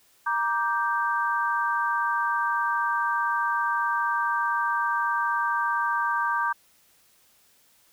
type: chord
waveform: sine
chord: G minor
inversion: first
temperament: just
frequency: 940.8 / 1176 / 1568 Hz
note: Bb5 / D6 / G6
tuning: +16 / +2 / 0 cents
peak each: -27 dBFS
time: 0.26-6.53 s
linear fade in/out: 10 ms
effects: white hiss -61 dBFS RMS until 7.92 s